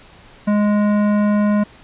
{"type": "tone with hard clipping", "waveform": "sine", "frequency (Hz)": 207.7, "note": "G#3", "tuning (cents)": 0, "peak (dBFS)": -15, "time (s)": [0.47, 1.64], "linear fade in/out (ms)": 10, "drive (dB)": 14, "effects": ["pink hiss -45 dBFS RMS until 1.83 s", "resampled to 8000 Hz"]}